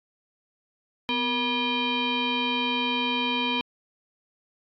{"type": "tone with frequency modulation", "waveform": "sine", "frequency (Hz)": 1690, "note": "G#6", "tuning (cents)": 30, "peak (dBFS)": -23, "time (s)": [1.09, 3.61], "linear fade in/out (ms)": 0, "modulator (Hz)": 720, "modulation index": 2.6, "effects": ["AAC 64 kbps"]}